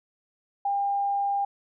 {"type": "tone", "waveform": "sine", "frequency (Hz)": 801, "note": "G5", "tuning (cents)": 37, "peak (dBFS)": -23, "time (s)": [0.65, 1.45], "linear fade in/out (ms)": 5, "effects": []}